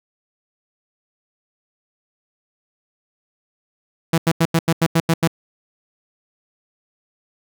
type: tone bursts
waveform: sawtooth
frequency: 164.81 Hz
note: E3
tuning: in tune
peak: -9 dBFS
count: 9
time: 4.13-5.276 s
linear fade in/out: 5 ms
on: 50 ms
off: 87 ms
effects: none